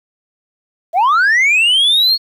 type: linear sweep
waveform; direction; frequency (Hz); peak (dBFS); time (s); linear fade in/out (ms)
sine; up; 633 to 4368; -6; 0.93-2.18; 50
effects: tanh soft clip ceiling -8 dBFS + 8-bit